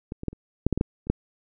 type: clicks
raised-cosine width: 3 ms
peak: -19 / -22 / -12 / -29 / -6 / -9 / -13 / -8 / -30 / -7 dBFS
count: 10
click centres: 0.121 / 0.234 / 0.283 / 0.33 / 0.666 / 0.727 / 0.776 / 0.811 / 1.07 / 1.1 s
effects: none